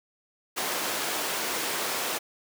pink high-pass noise, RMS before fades -30 dBFS, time 0.56-2.19 s, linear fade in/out 20 ms, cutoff 420 Hz, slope 12 dB/octave, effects none

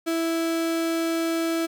35% pulse tone, 329.6 Hz, E4, in tune, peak -21 dBFS, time 0.06-1.67 s, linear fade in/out 20 ms, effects none

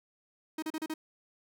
45% pulse tone bursts, 314.6 Hz, D#4, 19 cents sharp, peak -33 dBFS, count 5, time 0.58-0.94 s, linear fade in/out 5 ms, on 44 ms, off 35 ms, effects none

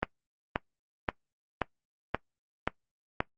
click train, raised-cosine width 0.5 ms, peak -11 dBFS, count 7, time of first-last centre 0.03-3.205 s, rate 1.89 Hz, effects noise-tail reverb RT60 0.1 s tail -21 dB re dry + Opus 24 kbps

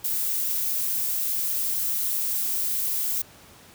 violet noise, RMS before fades -26 dBFS, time 0.04-3.22 s, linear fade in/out 5 ms, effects pink hiss -50 dBFS RMS until 3.74 s + high-pass 60 Hz 12 dB/octave

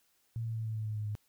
sine tone with pitch steps, 114.6 / 113.15 / 111.72 / 110.31 / 108.92 / 107.54 / 106.19 / 104.85 Hz, A#2 / A2 / A2 / A2 / A2 / A2 / G#2 / G#2, -29 / +49 / +27 / +5 / -17 / -39 / +39 / +17 cents, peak -33 dBFS, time 0.36-1.152 s, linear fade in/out 0 ms, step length 99 ms, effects white hiss -72 dBFS RMS until 1.28 s

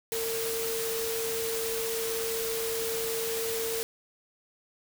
sine tone in noise, 453.9 Hz, A#4, 46 cents flat, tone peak -31 dBFS, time 0.12-3.83 s, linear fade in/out 0 ms, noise white, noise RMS -34 dBFS, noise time 0.12-3.83 s, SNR 0 dB, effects none

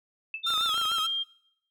sine tone with exponential decay, 2630 Hz, E7, 5 cents flat, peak -28 dBFS, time 0.34-0.48 s, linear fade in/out 2 ms, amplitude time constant 30 ms
sine tone with pitch glide, 3614 to 3201 Hz, A7 to G7, +46 to +36 cents, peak -26 dBFS, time 0.43-1.24 s, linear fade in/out 20 ms, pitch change -210 cents, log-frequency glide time 0.66-0.74 s
45% pulse tone with vibrato, 1318.5 Hz, E6, in tune, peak -29 dBFS, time 0.46-1.07 s, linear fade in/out 10 ms, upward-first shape triangle, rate 6.8 Hz, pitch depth 99 cents each way
clicks, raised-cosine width 0.5 ms, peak -27 dBFS, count 12, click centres 0.505 / 0.538 / 0.578 / 0.61 / 0.66 / 0.693 / 0.743 / 0.778 / 0.815 / 0.854 / 0.916 / 0.984 s
effects noise-tail reverb RT60 0.7 s tail -18 dB re dry

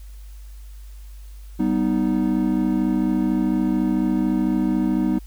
triangle chord, G augmented, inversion none, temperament equal with one note detuned, 193.08 / 246.9 / 311.1 Hz, G3 / B3 / D#4, -26 / 0 / 0 cents, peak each -21 / -20 / -20 dBFS, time 1.59-5.19 s, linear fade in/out 10 ms, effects added 50 Hz sine -36 dBFS peak until 5.26 s + white hiss -55 dBFS RMS until 5.26 s

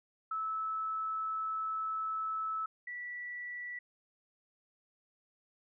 sine tone pair in turn, 1305 / 1955.3 Hz, E6 / B6, -18 / -18 cents, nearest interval perfect fifth, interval 700 cents, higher second, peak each -33 / -39 dBFS, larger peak first, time 0.31-2.66 / 2.87-3.79 s, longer first, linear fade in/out 5 ms, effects none

